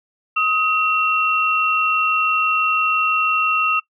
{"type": "tone pair together", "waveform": "sine", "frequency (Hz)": [1263, 2723], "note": ["D#6", "F7"], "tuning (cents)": [26, -44], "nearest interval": "octave + minor second", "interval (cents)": 1330, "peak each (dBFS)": -18, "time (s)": [0.36, 3.8], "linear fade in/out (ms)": 10, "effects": ["noise-tail reverb RT60 0.1 s tail -20 dB re dry"]}